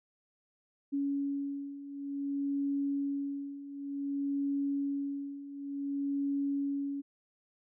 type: beating tone pair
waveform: sine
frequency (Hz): 280 / 280.55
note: C#4 / C#4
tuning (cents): +18 / +21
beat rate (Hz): 0.55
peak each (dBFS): -37 / -33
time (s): 0.92-7.02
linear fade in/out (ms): 20
effects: none